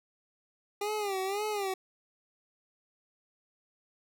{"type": "tone with vibrato", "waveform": "25% pulse", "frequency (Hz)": 401.7, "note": "G4", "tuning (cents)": 42, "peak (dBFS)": -27, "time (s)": [0.81, 1.74], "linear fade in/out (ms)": 5, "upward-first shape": "sine", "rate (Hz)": 1.9, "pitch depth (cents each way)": 110, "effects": []}